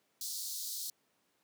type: high-pass noise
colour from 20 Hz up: pink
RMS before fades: -40 dBFS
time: 0.21-0.9 s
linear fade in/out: 2 ms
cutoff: 4000 Hz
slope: 48 dB/octave
effects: pink hiss -75 dBFS RMS until 1.43 s + high-pass 200 Hz 12 dB/octave